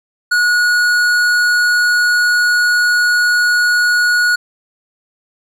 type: tone with tanh clipping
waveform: sine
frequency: 1454 Hz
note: F#6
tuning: 31 cents flat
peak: -12 dBFS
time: 0.31-4.36 s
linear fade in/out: 10 ms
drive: 14 dB
effects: none